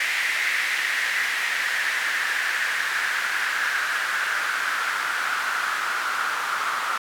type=noise with band-pass filter sweep; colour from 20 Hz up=white; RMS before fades=-25 dBFS; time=0-6.98 s; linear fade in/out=5 ms; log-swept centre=2000 to 1300 Hz; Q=4.3; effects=none